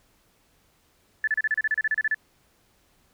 sine tone bursts, 1742 Hz, A6, 18 cents flat, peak -20 dBFS, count 14, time 1.24-2.145 s, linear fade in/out 2 ms, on 34 ms, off 33 ms, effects pink hiss -64 dBFS RMS until 3.13 s

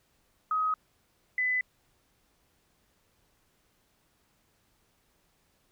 sine tone pair in turn, 1263 / 2005 Hz, D#6 / B6, +26 / +26 cents, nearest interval minor sixth, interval 800 cents, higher second, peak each -25 dBFS, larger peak neither, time 0.51-0.74 / 1.38-1.61 s, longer neither, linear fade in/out 2 ms, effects pink hiss -70 dBFS RMS until 5.71 s

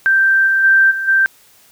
sine tone with level steps, 1568 Hz, G6, in tune, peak -9 / -11 / -7 / -18 / -9 dBFS, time 0.06-1.26 s, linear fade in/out 0 ms, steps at 0.46 / 0.63 / 0.9 / 1.07 s, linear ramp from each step 20 ms, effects white hiss -49 dBFS RMS until 1.71 s

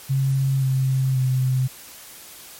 sine tone with pitch steps, 135.1 / 132.32 / 129.6 Hz, C#3 / C3 / C3, -44 / +20 / -16 cents, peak -17 dBFS, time 0.09-1.68 s, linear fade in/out 20 ms, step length 530 ms, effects white hiss -42 dBFS RMS until 2.59 s + MP3 64 kbps

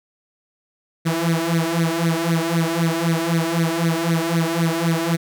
sawtooth tone with flanger, 166 Hz, E3, 12 cents sharp, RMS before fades -20 dBFS, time 1.05-5.17 s, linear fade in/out 20 ms, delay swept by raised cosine 0.48 to 3.28 ms, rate 3.9 Hz, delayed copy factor +0.85, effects none

